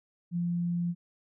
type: tone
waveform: sine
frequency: 173.2 Hz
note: F3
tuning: 14 cents flat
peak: -27 dBFS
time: 0.31-0.95 s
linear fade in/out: 50 ms
effects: none